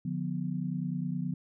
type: chord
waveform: sine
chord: B diminished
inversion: first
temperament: just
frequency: 148.16 / 177.8 / 246.9 Hz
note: D3 / F3 / B3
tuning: +16 / +31 / 0 cents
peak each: -35 / -33 / -37 dBFS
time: 0.05-1.34 s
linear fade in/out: 5 ms
effects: none